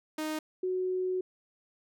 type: tone pair in turn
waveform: sawtooth / sine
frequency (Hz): 310 / 369.4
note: D#4 / F#4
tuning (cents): -6 / -3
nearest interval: minor third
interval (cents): 303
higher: second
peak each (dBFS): -28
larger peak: neither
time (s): 0.18-0.39 / 0.63-1.21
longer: second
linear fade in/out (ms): 5
effects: none